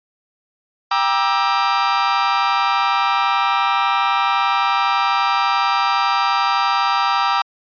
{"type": "chord", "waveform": "40% pulse", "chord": "E half-diminished seventh", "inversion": "first", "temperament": "just", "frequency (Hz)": [791.1, 949.3, 1186.7, 1318.5], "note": ["G5", "Bb5", "D6", "E6"], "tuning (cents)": [16, 31, 18, 0], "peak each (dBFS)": -20, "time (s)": [0.91, 7.42], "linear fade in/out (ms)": 5, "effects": ["resampled to 11025 Hz"]}